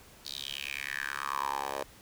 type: tone with high-pass filter sweep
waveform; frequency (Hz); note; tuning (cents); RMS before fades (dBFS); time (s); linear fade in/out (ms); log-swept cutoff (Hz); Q
10% pulse; 69.3; C#2; 0; -36; 0.25-1.83; 5; 4300 to 600; 5.6
effects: pink hiss -55 dBFS RMS until 2.01 s